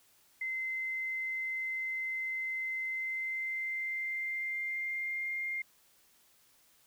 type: tone with pitch glide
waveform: sine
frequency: 2066 to 2114 Hz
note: C7 to C7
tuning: -22 to +17 cents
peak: -33 dBFS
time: 0.41-5.62 s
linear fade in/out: 5 ms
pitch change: +39 cents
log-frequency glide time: 2.86-5.31 s
effects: white hiss -66 dBFS RMS until 6.86 s